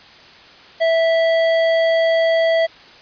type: tone with hard clipping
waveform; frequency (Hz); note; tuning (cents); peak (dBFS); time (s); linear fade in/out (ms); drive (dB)
sine; 657; E5; -6; -15; 0.8-2.67; 20; 12
effects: white hiss -43 dBFS RMS until 3.01 s + resampled to 11025 Hz